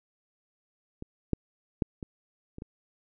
clicks, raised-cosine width 3 ms, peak -25 / -12 / -12 / -24 / -28 / -26 dBFS, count 6, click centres 1.024 / 1.333 / 1.822 / 2.028 / 2.584 / 2.621 s, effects none

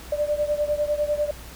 sine beating tone pair, 589 / 599 Hz, D5 / D5, +5 / +34 cents, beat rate 10 Hz, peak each -23 / -26 dBFS, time 0.12-1.31 s, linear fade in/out 5 ms, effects added 60 Hz sine -41 dBFS peak until 1.55 s + pink hiss -43 dBFS RMS until 1.55 s

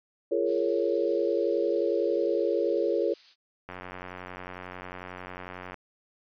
sine chord, Bb minor seventh, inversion second, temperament equal with one note detuned, 343.8 / 415.3 / 466.2 / 554.4 Hz, F4 / Ab4 / Bb4 / Db5, -27 / 0 / 0 / 0 cents, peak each -29 dBFS, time 0.31-3.14 s, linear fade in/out 10 ms
violet noise, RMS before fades -40 dBFS, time 0.45-3.36 s, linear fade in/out 50 ms
click train, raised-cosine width 0.5 ms, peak -24 dBFS, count 188, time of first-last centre 3.69-5.743 s, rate 91.1 Hz
effects resampled to 11025 Hz

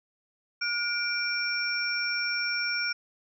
sine tone cluster, 1433 / 2347 / 5480 Hz, F6 / D7 / F8, +44 / -2 / -34 cents, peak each -31 dBFS, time 0.61-2.93 s, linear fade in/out 10 ms, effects none

